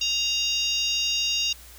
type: harmonic tone with a mistuned harmonic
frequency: 932.3 Hz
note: A#5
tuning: in tune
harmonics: 3 / 4 / 5 / 6 / 7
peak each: -26 / -28 / -30 / -32 / -33 dBFS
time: 0.01-1.53 s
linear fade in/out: 5 ms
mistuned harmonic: 5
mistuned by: +55 cents
effects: added 60 Hz sine -48 dBFS peak until 1.78 s + white hiss -48 dBFS RMS until 1.78 s